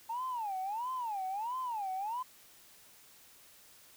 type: tone with vibrato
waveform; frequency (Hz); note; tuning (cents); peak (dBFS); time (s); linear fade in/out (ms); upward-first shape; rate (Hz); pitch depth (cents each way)
sine; 880; A5; 0; -33; 0.09-2.23; 10; sine; 1.5; 280
effects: tanh soft clip ceiling -30 dBFS + white hiss -59 dBFS RMS until 3.96 s